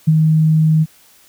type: tone with ADSR envelope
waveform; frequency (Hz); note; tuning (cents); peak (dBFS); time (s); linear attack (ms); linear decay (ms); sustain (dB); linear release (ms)
sine; 157.3; D#3; +19; -6; 0.07-0.86; 13; 35; -3; 39
effects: white hiss -49 dBFS RMS until 1.28 s